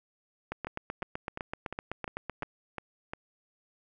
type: two click trains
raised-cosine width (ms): 0.5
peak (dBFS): -19 / -21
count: 16 / 8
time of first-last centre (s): 0.52-2.424 / 0.67-3.135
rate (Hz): 7.88 / 2.84
effects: none